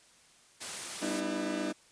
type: high-pass noise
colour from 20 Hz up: white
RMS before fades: -39 dBFS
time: 0.6-1.21 s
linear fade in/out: 20 ms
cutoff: 140 Hz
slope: 12 dB/octave
type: chord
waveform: 30% pulse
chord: E minor seventh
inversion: first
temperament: equal with one note detuned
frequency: 196 / 246.9 / 301.4 / 329.6 Hz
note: G3 / B3 / D4 / E4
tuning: 0 / 0 / +45 / 0 cents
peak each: -37 / -38 / -32 / -35 dBFS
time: 1.01-1.73 s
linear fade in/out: 20 ms
effects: white hiss -61 dBFS RMS until 1.91 s + resampled to 22050 Hz